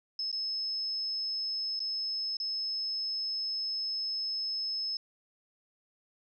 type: tone with dropouts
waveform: sine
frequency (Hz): 5200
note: E8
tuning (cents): -24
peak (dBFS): -31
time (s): 0.19-4.97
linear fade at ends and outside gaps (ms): 2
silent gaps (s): 0.316-0.327 / 1.793-1.802 / 2.369-2.4
effects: none